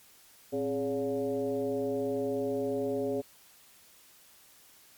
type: tone with frequency modulation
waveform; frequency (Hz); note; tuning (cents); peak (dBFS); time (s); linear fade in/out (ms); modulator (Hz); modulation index
sine; 415.3; G#4; 0; -28; 0.52-3.22; 20; 150; 1.2
effects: white hiss -58 dBFS RMS until 4.97 s + MP3 96 kbps